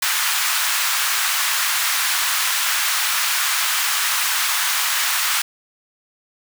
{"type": "high-pass noise", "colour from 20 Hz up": "pink", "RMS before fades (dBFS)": -20, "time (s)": [0.02, 5.42], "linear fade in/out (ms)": 5, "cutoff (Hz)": 1100, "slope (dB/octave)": 24, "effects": []}